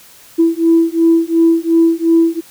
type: beating tone pair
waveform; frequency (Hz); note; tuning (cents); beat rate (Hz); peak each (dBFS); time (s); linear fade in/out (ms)
sine; 329.6 / 332.4; E4 / E4; 0 / +15; 2.8; -11; 0.38-2.41; 20
effects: tanh soft clip ceiling -1 dBFS + white hiss -42 dBFS RMS until 2.5 s